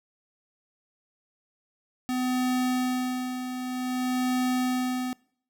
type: tone with tremolo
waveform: square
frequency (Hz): 252.9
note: B3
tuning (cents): +41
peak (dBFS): -24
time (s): 2.09-5.13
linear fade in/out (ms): 0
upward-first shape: sine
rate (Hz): 0.53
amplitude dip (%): 60
effects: noise-tail reverb RT60 0.6 s tail -24 dB re dry